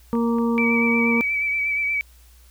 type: harmonic tone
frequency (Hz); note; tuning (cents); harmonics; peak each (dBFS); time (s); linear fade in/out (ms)
233.1; A#3; 0; 1 / 2 / 4 / 5; -19 / -25 / -31 / -33; 0.13-1.21; 0
type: clicks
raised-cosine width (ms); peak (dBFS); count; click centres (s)
0.5; -26; 2; 0.153 / 0.385
type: tone with vibrato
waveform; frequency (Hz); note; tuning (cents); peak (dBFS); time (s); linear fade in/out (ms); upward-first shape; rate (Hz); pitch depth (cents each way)
sine; 2300; D7; -37; -20; 0.58-2.01; 0; sine; 8.4; 29
effects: added 60 Hz sine -48 dBFS peak until 2.5 s + white hiss -56 dBFS RMS until 2.5 s